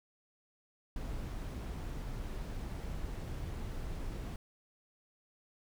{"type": "noise", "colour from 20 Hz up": "brown", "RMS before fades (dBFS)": -40, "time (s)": [0.96, 4.36], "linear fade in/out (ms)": 2, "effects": []}